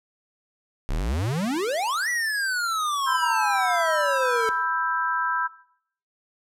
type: exponential two-way sweep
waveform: square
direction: up then down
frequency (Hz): 31.22 to 1975.5 to 439.6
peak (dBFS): -24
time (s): 0.89-4.49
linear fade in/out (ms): 0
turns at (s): 2.09
type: chord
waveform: sine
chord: E minor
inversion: second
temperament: just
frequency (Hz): 988.9 / 1318.5 / 1582.2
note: B5 / E6 / G6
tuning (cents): +2 / 0 / +16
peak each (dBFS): -27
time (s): 3.06-5.48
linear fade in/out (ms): 20
effects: noise-tail reverb RT60 0.6 s tail -17 dB re dry + low-pass 12000 Hz 12 dB/octave